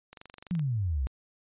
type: click train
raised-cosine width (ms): 0.2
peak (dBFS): -28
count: 12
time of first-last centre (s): 0.13-0.594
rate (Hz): 23.7
type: exponential sweep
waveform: sine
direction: down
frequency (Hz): 185 to 60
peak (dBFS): -26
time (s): 0.51-1.07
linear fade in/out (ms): 0
effects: resampled to 8000 Hz